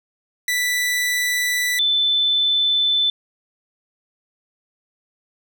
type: tone pair in turn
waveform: sawtooth / sine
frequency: 1975 / 3519 Hz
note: B6 / A7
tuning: 0 / 0 cents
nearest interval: minor seventh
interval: 1000 cents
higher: second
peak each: -15 dBFS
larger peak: neither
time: 0.48-1.79 / 1.79-3.1 s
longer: neither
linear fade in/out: 2 ms
effects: none